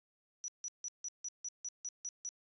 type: tone bursts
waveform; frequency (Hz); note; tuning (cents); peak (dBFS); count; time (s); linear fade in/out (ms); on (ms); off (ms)
sine; 5880; F#8; -12; -38; 10; 0.44-2.29; 0; 41; 160
effects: resampled to 16000 Hz